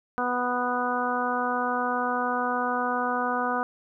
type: harmonic tone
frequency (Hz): 247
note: B3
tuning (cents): 0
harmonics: 1 / 2 / 3 / 4 / 5 / 6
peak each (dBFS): -32 / -32 / -30 / -31 / -30 / -32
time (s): 0.18-3.63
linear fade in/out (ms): 0
effects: none